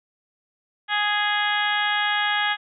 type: harmonic tone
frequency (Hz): 415.3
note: G#4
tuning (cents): 0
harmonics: 2 / 3 / 4 / 5 / 6 / 7 / 8 / 9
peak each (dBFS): -26 / -30 / -24 / -29 / -35 / -32 / -28 / -38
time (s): 0.88-2.57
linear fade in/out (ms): 50
effects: none